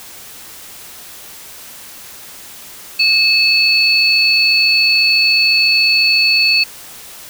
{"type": "tone pair together", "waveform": "sine", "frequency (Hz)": [2600, 4434], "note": ["E7", "C#8"], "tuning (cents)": [-24, 0], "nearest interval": "major sixth", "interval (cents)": 924, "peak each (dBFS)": -12, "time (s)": [2.99, 6.64], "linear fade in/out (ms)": 10, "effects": ["white hiss -35 dBFS RMS until 7.29 s"]}